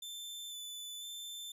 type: tone with vibrato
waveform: sawtooth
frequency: 3520 Hz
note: A7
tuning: in tune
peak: -40 dBFS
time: 0.02-1.52 s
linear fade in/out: 5 ms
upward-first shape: square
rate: 1 Hz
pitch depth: 13 cents each way
effects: none